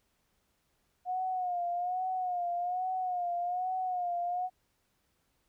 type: tone with vibrato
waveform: sine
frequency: 722 Hz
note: F#5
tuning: 43 cents flat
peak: -30 dBFS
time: 1.05-4.5 s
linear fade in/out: 50 ms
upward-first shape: sine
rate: 1.2 Hz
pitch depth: 61 cents each way
effects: pink hiss -75 dBFS RMS until 5.48 s